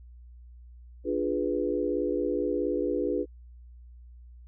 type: chord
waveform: sine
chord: D diminished seventh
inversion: none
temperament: equal with one note detuned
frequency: 293.7 / 350.8 / 415.3 / 493.9 Hz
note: D4 / F4 / Ab4 / Cb5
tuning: 0 / +8 / 0 / 0 cents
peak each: -31 dBFS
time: 1.04-3.26 s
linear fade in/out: 50 ms
effects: added 60 Hz sine -46 dBFS peak until 4.47 s